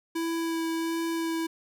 square tone with vibrato, 329.6 Hz, E4, in tune, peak -28 dBFS, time 0.15-1.47 s, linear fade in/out 10 ms, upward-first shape sine, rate 1.4 Hz, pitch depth 10 cents each way, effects none

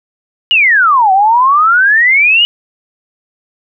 sine exponential two-way sweep, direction down then up, 2960 to 744 to 2960 Hz, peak -5 dBFS, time 0.51-2.45 s, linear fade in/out 0 ms, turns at 1.12 s, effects none

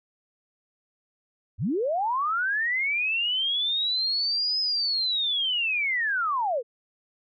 sine linear two-way sweep, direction up then down, 69.3 to 5110 to 436.5 Hz, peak -23 dBFS, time 1.58-6.63 s, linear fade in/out 50 ms, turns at 4.6 s, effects none

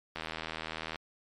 click train, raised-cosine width 0.3 ms, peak -20 dBFS, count 65, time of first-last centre 0.16-0.958 s, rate 80.2 Hz, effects MP3 64 kbps

